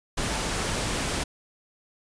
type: tone in noise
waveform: sine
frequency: 883 Hz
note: A5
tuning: 6 cents sharp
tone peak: -39 dBFS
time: 0.29-0.5 s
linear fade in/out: 10 ms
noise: pink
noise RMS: -28 dBFS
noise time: 0.17-1.24 s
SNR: -14 dB
effects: resampled to 22050 Hz